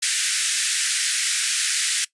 white band-pass noise, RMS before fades -23 dBFS, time 0.02-2.05 s, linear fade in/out 10 ms, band 1500 to 10000 Hz, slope 48 dB/octave, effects noise-tail reverb RT60 0.1 s tail -19 dB re dry + resampled to 24000 Hz

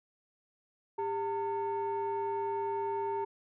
sine tone pair together, 399.4 / 905 Hz, G4 / A5, +32 / +48 cents, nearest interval octave + major second, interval 1416 cents, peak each -32 / -32 dBFS, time 0.98-3.25 s, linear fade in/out 10 ms, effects tanh soft clip ceiling -27 dBFS

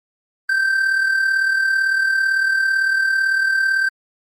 triangle tone with amplitude modulation, 1562 Hz, G6, 7 cents flat, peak -11 dBFS, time 0.49-3.89 s, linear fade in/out 5 ms, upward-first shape sine, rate 37.9 Hz, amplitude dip 50%, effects Opus 24 kbps

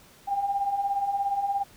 sine beating tone pair, 784 / 801 Hz, G5 / G5, 0 / +37 cents, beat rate 17 Hz, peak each -32 / -25 dBFS, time 0.27-1.64 s, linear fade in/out 20 ms, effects pink hiss -54 dBFS RMS until 1.76 s

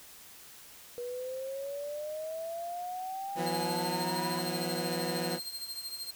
sine exponential sweep, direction up, 481.4 to 996 Hz, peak -35 dBFS, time 0.98-4.39 s, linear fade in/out 0 ms
15% pulse chord, E suspended second, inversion none, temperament equal with one note detuned, 164.81 / 181.4 / 246.9 Hz, E3 / F#3 / B3, 0 / -34 / 0 cents, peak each -30 / -29 / -33 dBFS, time 3.35-5.4 s, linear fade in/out 50 ms
sawtooth tone with tremolo, 4186 Hz, C8, in tune, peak -32 dBFS, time 3.46-6.11 s, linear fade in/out 5 ms, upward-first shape triangle, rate 13 Hz, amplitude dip 75%
effects white hiss -52 dBFS RMS until 6.15 s

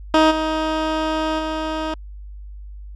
15% pulse tone with level steps, 314.6 Hz, D#4, 19 cents sharp, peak -5 / -13 / -16 dBFS, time 0.14-1.94 s, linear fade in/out 2 ms, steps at 0.3 / 1.38 s, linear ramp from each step 20 ms, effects added 50 Hz sine -33 dBFS peak until 2.95 s + low-pass 4000 Hz 12 dB/octave

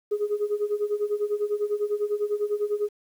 sine tone with tremolo, 415.7 Hz, G#4, 2 cents sharp, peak -19 dBFS, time 0.11-2.89 s, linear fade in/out 10 ms, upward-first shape sine, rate 10 Hz, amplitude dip 85%, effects tanh soft clip ceiling -18 dBFS + 9-bit

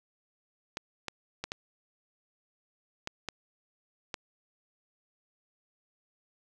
clicks, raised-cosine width 0.2 ms, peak -17 dBFS, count 7, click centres 0.771 / 1.083 / 1.44 / 1.519 / 3.074 / 3.287 / 4.142 s, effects none

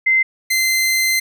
sine / sawtooth tone pair in turn, 2072 / 2072 Hz, C7 / C7, -17 / -17 cents, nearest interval unison, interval 0 cents, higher neither, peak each -11 dBFS, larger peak neither, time 0.06-0.23 / 0.5-1.2 s, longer second, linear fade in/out 10 ms, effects none

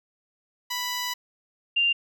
10% pulse / sine tone pair in turn, 987.8 / 2788 Hz, B5 / F7, 0 / -4 cents, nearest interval octave + tritone, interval 1796 cents, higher second, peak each -19 dBFS, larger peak neither, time 0.7-1.14 / 1.76-1.93 s, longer first, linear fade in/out 10 ms, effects none

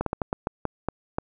slowing click train, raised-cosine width 1 ms, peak -11 dBFS, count 9, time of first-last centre 0.01-1.185 s, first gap 53 ms, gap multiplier 1.28, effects none

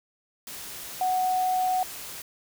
sine tone in noise, 740 Hz, F#5, in tune, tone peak -22 dBFS, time 1.01-1.83 s, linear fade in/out 2 ms, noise white, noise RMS -39 dBFS, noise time 0.47-2.22 s, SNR +14 dB, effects none

